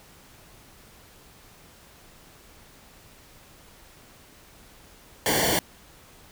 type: noise with comb filter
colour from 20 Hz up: pink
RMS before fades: -23 dBFS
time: 5.26-5.59 s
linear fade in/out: 0 ms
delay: 0.78 ms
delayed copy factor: -1
effects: pink hiss -52 dBFS RMS until 6.31 s